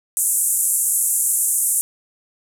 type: band-pass noise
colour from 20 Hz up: white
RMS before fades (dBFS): -19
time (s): 0.17-1.81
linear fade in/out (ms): 0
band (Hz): 7500 to 12000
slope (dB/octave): 48
effects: none